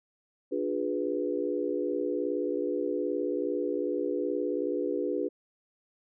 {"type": "chord", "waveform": "sine", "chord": "D diminished seventh", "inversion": "none", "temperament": "equal with one note detuned", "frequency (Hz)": [293.7, 356.2, 415.3, 493.9], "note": ["D4", "F4", "Ab4", "Cb5"], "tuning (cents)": [0, 34, 0, 0], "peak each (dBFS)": -33, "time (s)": [0.51, 5.29], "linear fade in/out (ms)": 20, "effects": []}